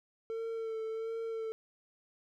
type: tone with vibrato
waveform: triangle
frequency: 448.7 Hz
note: A4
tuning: 34 cents sharp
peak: -33 dBFS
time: 0.3-1.52 s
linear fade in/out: 0 ms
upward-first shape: sine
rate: 1.4 Hz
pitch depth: 23 cents each way
effects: none